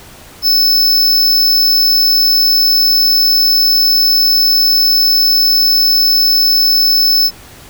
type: tone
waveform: square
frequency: 5260 Hz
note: E8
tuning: 5 cents flat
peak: -8 dBFS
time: 0.42-7.31 s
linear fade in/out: 50 ms
effects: pink hiss -37 dBFS RMS until 7.69 s